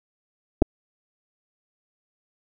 clicks, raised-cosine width 2 ms, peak -4 dBFS, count 2, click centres 0.62 / 0.623 s, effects none

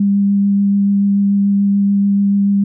sine tone with vibrato, 200 Hz, G3, 35 cents sharp, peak -10 dBFS, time 0-2.64 s, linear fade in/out 5 ms, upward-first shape sine, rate 6.9 Hz, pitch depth 9 cents each way, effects none

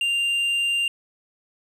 triangle tone with tanh clipping, 2790 Hz, F7, 2 cents flat, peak -21 dBFS, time 0.01-0.88 s, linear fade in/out 2 ms, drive 9 dB, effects none

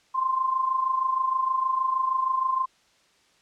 sine tone with amplitude modulation, 1046.5 Hz, C6, in tune, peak -19 dBFS, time 0.14-2.66 s, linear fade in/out 20 ms, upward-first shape sine, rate 26.4 Hz, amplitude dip 65%, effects white hiss -62 dBFS RMS until 3.41 s + low-pass 6000 Hz 12 dB/octave

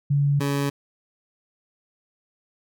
sine / 20% pulse tone pair in turn, 142.4 / 141.09 Hz, C#3 / C#3, +47 / +31 cents, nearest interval unison, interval 16 cents, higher first, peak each -17 dBFS, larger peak neither, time 0.1-0.4 / 0.4-0.7 s, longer neither, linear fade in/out 10 ms, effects none

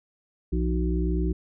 harmonic tone with a mistuned harmonic, 61.74 Hz, B1, in tune, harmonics 1 / 3 / 5 / 6, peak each -24 / -29 / -31 / -32 dBFS, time 0.52-1.33 s, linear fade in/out 10 ms, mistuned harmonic 3, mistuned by -140 cents, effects none

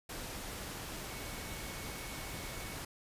sine tone in noise, 2217 Hz, C#7, in tune, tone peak -52 dBFS, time 1.1-2.76 s, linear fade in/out 5 ms, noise pink, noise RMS -43 dBFS, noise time 0.09-2.85 s, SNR -12 dB, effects resampled to 32000 Hz

